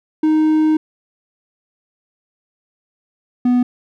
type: tone pair in turn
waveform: triangle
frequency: 311.1 / 246.9 Hz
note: D#4 / B3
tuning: 0 / 0 cents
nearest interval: major third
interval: 400 cents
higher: first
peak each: -9 dBFS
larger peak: neither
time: 0.23-0.77 / 3.45-3.63 s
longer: first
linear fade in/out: 5 ms
effects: none